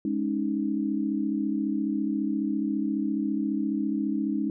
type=chord; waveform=sine; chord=Ab suspended fourth; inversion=none; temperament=just; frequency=207.7 / 276.9 / 311.5 Hz; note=Ab3 / Db4 / Eb4; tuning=0 / -2 / +2 cents; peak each=-29 dBFS; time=0.05-4.5 s; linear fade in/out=2 ms; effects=none